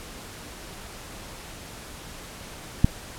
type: click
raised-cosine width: 5 ms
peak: -3 dBFS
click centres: 2.845 s
effects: pink hiss -41 dBFS RMS until 3.18 s + low-pass 12000 Hz 12 dB/octave